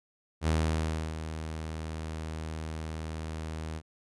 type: tone with ADSR envelope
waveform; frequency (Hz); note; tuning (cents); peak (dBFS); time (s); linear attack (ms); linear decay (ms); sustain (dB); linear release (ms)
sawtooth; 79.2; D#2; +31; -20; 0.41-3.82; 66; 660; -11; 53
effects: resampled to 24000 Hz